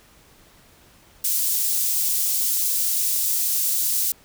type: high-pass noise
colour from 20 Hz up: white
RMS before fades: -22 dBFS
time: 1.24-4.12 s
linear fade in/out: 5 ms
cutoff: 6200 Hz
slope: 12 dB/octave
effects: pink hiss -53 dBFS RMS until 4.24 s